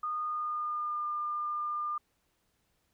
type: tone with pitch glide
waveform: sine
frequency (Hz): 1227 to 1202.4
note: D#6 to D6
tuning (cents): -25 to +40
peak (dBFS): -31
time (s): 0.03-1.98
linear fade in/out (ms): 5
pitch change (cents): -35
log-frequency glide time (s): 0.23-1.06
effects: pink hiss -75 dBFS RMS until 2.93 s